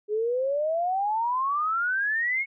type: exponential sweep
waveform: sine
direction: up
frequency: 411.3 to 2214 Hz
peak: -23 dBFS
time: 0.08-2.46 s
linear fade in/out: 50 ms
effects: none